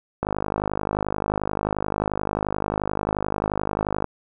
click train, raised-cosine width 1 ms, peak -9 dBFS, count 197, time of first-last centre 0.23-4.043 s, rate 51.4 Hz, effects none

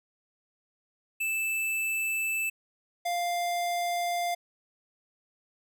square tone pair in turn, 2637 / 698.5 Hz, E7 / F5, 0 / 0 cents, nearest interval octave + major seventh, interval 2300 cents, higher first, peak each -28 dBFS, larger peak neither, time 1.2-2.5 / 3.05-4.35 s, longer neither, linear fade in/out 10 ms, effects none

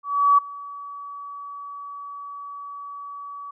sine tone with ADSR envelope, 1140 Hz, C#6, 48 cents sharp, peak -11 dBFS, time 0.03-3.51 s, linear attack 350 ms, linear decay 10 ms, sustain -22 dB, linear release 7 ms, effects none

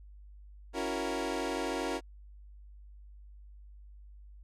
25% pulse chord, F# dominant seventh, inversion second, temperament equal, 277.2 / 329.6 / 370 / 466.2 Hz, C#4 / E4 / F#4 / A#4, 0 / 0 / 0 / 0 cents, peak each -34 dBFS, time 0.73-2.01 s, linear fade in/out 50 ms, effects added 50 Hz sine -49 dBFS peak until 4.43 s + low-pass 9000 Hz 12 dB/octave

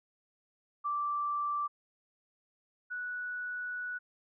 sine tone pair in turn, 1170 / 1474.1 Hz, D6 / F#6, -7 / -7 cents, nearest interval major third, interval 400 cents, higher second, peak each -30 / -35 dBFS, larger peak first, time 0.84-1.68 / 2.9-3.99 s, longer second, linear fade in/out 20 ms, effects none

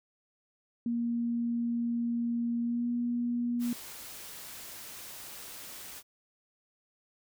sine tone with pitch glide, 235.6 to 240 Hz, A#3 to B3, +19 to -49 cents, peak -28 dBFS, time 0.86-3.73 s, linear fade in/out 2 ms, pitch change +32 cents, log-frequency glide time 2.62-2.88 s
white noise, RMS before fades -45 dBFS, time 3.59-6.03 s, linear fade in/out 50 ms
effects none

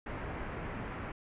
pink low-pass noise, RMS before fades -40 dBFS, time 0.06-1.12 s, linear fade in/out 5 ms, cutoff 2200 Hz, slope 24 dB/octave, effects resampled to 8000 Hz

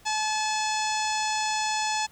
harmonic tone with a mistuned harmonic, 861 Hz, A5, 38 cents flat, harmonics 1 / 2 / 3 / 4 / 5 / 6 / 7 / 8 / 9, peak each -27 / -35 / -34 / -37 / -37 / -36 / -39 / -35 / -41 dBFS, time 0.05-2.07 s, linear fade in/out 20 ms, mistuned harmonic 9, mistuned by +59 cents, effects pink hiss -56 dBFS RMS until 2.11 s

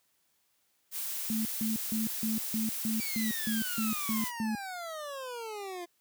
blue noise, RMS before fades -36 dBFS, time 0.91-4.32 s, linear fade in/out 50 ms
sine tone bursts, 220 Hz, A3, in tune, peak -29 dBFS, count 11, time 1.3-4.55 s, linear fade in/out 0 ms, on 150 ms, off 160 ms
25% pulse exponential sweep, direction down, 2349 to 341.6 Hz, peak -34 dBFS, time 2.99-5.86 s, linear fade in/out 20 ms
effects white hiss -73 dBFS RMS until 6 s + high-pass 60 Hz 12 dB/octave

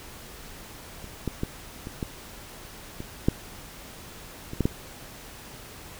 clicks, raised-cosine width 3 ms, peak -29 / -14 / -14 / -22 / -16 / -21 / -6 / -22 / -10 / -9 dBFS, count 10, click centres 1.043 / 1.277 / 1.434 / 1.871 / 2.028 / 3.004 / 3.285 / 4.534 / 4.607 / 4.655 s, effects pink hiss -44 dBFS RMS until 5.99 s

